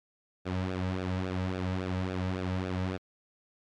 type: tone with flanger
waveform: sawtooth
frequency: 92.5 Hz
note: F#2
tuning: in tune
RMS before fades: -32 dBFS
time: 0.45-2.98 s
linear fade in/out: 20 ms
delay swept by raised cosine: 0.96 to 2.86 ms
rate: 3.6 Hz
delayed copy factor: -0.75
effects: low-pass 4000 Hz 12 dB/octave + MP3 96 kbps